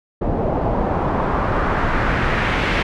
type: noise with low-pass filter sweep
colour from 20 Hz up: pink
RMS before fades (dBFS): -19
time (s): 0.21-2.83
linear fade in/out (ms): 10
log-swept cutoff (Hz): 590 to 2600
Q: 1.6
effects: none